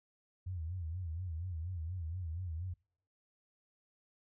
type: tone with vibrato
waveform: sine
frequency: 85.7 Hz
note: F2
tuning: 32 cents flat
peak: -37 dBFS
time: 0.46-2.74 s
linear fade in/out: 10 ms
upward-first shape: sine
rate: 4.2 Hz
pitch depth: 150 cents each way
effects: noise-tail reverb RT60 0.6 s tail -26 dB re dry